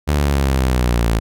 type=linear sweep; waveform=sawtooth; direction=down; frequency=74.6 to 55 Hz; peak=-10 dBFS; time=0.07-1.2 s; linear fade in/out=20 ms; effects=none